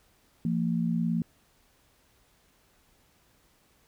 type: tone pair together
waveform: sine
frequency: 170.1 / 228.6 Hz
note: F3 / A#3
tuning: -45 / -34 cents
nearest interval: perfect fourth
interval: 511 cents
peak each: -27 / -28 dBFS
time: 0.45-1.22 s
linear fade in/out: 2 ms
effects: pink hiss -65 dBFS RMS until 3.87 s